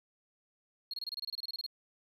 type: tone bursts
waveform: triangle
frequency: 4282 Hz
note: C8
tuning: 39 cents sharp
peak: -34 dBFS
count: 15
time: 0.91-1.664 s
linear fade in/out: 2 ms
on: 26 ms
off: 26 ms
effects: tanh soft clip ceiling -30 dBFS